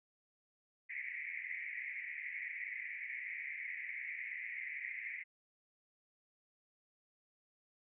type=band-pass noise; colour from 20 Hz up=pink; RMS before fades=-44 dBFS; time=0.89-5.24 s; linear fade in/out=20 ms; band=1900 to 2300 Hz; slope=96 dB/octave; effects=none